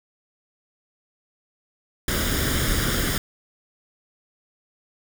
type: noise with comb filter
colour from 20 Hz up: pink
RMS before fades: -23 dBFS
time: 2.08-3.18 s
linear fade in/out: 2 ms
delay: 0.58 ms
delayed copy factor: +0.65
effects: none